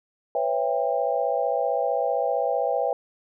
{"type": "chord", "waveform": "sine", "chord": "C# half-diminished seventh", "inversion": "third", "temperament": "just", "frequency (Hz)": [498.9, 554.4, 665.2, 798.3], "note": ["B4", "C#5", "E5", "G5"], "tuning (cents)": [17, 0, 16, 31], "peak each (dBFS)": -27, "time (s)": [0.35, 2.93], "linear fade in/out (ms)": 2, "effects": []}